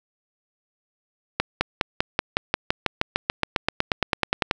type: accelerating click train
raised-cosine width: 0.3 ms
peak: -3 dBFS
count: 23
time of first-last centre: 1.4-4.511 s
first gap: 210 ms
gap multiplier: 0.96
effects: none